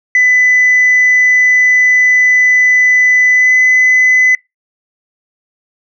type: tone with pitch glide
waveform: sine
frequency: 2000 to 2013 Hz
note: B6 to B6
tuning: +21 to +33 cents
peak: -4 dBFS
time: 0.15-4.35 s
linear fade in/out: 2 ms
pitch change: +12 cents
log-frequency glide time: 3.34-3.54 s
effects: noise-tail reverb RT60 0.2 s tail -25 dB re dry + tanh soft clip ceiling -3 dBFS